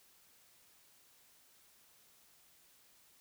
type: silence
effects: white hiss -66 dBFS RMS until 3.2 s